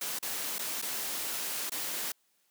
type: noise with dropouts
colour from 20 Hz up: white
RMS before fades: -35 dBFS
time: 0.01-2.12 s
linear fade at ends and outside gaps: 5 ms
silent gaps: 0.189-0.226 / 0.584-0.591 / 0.817-0.823 / 1.697-1.718 s
effects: white hiss -72 dBFS RMS until 2.5 s + high-pass 200 Hz 12 dB/octave